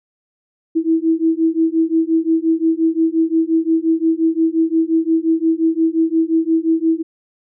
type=beating tone pair; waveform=sine; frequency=322.4 / 328.1 Hz; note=E4 / E4; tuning=-38 / -8 cents; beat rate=5.7 Hz; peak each=-16 dBFS; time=0.75-7.03 s; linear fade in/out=20 ms; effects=none